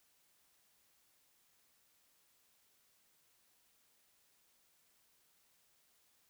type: silence
effects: white hiss -73 dBFS RMS until 6.29 s